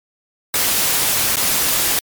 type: noise with dropouts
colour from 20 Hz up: white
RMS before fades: -17 dBFS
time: 0.54-1.99 s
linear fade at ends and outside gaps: 1 ms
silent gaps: 1.358-1.368 s
effects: MP3 96 kbps